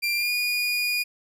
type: tone with pitch glide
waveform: 30% pulse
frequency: 2376 to 2444 Hz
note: D7 to D#7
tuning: +20 to -32 cents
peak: -20 dBFS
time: 0.02-1.04 s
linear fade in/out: 20 ms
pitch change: +48 cents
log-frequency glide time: 0.16-0.32 s
effects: none